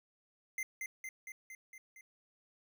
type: tone with echo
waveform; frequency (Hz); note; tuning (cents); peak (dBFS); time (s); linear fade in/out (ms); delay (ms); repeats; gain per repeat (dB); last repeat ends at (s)
square; 2077; C7; -13; -36; 0.58-0.63; 2; 230; 6; -3; 2.01
effects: none